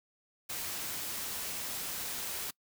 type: noise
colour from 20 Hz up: white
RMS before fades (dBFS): -38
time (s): 0.49-2.51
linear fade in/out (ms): 10
effects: noise-tail reverb RT60 0.1 s tail -24 dB re dry